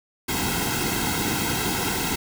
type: noise with comb filter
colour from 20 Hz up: pink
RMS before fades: -25 dBFS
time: 0.28-2.16 s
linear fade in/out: 10 ms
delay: 1.7 ms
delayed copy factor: -0.85
effects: none